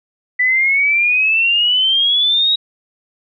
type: exponential sweep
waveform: sine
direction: up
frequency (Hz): 1975.5 to 3831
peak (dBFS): -11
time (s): 0.39-2.56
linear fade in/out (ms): 10
effects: none